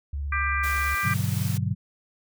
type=tone with vibrato; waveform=sine; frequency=71.1 Hz; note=C#2; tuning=45 cents sharp; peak=-27 dBFS; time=0.13-0.95 s; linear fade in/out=5 ms; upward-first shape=triangle; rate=18 Hz; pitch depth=110 cents each way
type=harmonic tone; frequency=396.1 Hz; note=G4; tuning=18 cents sharp; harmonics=3 / 4 / 5 / 6; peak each=-28 / -29 / -30 / -31 dBFS; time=0.32-1.14 s; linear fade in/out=5 ms
type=noise; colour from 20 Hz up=white; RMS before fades=-37 dBFS; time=0.63-1.58 s; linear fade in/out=10 ms
type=chord; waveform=sine; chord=G major seventh; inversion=none; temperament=equal with one note detuned; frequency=100.23 / 123.47 / 146.83 / 185 Hz; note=G2 / B2 / D3 / F#3; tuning=+39 / 0 / 0 / 0 cents; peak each=-27 / -28 / -30 / -31 dBFS; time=1.03-1.75 s; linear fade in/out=20 ms
effects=none